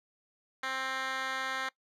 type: tone with band-pass filter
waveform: 10% pulse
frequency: 263.6 Hz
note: C4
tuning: 13 cents sharp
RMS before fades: -35 dBFS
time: 0.63-1.69 s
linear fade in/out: 5 ms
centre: 2200 Hz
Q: 1.4
effects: noise-tail reverb RT60 0.1 s tail -21 dB re dry